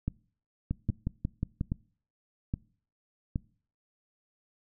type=two click trains; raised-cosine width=5 ms; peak=-17 / -17 dBFS; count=5 / 6; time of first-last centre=0.08-3.359 / 0.71-1.611 s; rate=1.22 / 5.55 Hz; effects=noise-tail reverb RT60 0.5 s tail -24 dB re dry